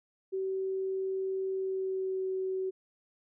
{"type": "tone with pitch glide", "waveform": "sine", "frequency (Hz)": [381.9, 377.5], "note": ["G4", "F#4"], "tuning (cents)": [-45, 35], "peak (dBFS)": -30, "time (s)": [0.32, 2.71], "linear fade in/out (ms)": 20, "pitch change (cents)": -20, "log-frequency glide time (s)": [1.51, 2.27], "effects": []}